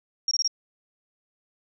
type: tone bursts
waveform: sine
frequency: 5588 Hz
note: F8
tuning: in tune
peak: -21 dBFS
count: 4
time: 0.28-0.477 s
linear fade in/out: 2 ms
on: 32 ms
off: 23 ms
effects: none